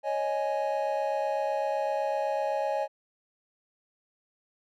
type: chord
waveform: triangle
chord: C# suspended second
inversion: none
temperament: equal with one note detuned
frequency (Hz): 554.4 / 622.3 / 833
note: C#5 / D#5 / G#5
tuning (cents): 0 / 0 / +5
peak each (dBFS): -29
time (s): 0.03-2.88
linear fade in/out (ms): 50
effects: none